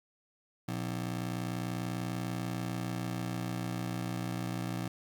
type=ring-modulated tone; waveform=30% pulse; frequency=146.83 Hz; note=D3; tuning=in tune; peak=-28 dBFS; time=0.68-4.88 s; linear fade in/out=5 ms; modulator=30.1 Hz; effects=10-bit